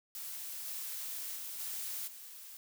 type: noise with level steps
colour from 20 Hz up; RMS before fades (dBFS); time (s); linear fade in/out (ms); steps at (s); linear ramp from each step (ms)
blue; -43 / -41 / -43 / -40 / -50; 0.15-2.57; 0; 0.65 / 1.35 / 1.59 / 2.07; 10
effects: none